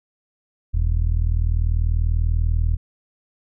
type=tone with low-pass filter; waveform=sawtooth; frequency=40.11 Hz; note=E1; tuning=47 cents flat; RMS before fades=-19 dBFS; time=0.73-2.77 s; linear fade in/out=20 ms; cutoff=87 Hz; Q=2; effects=none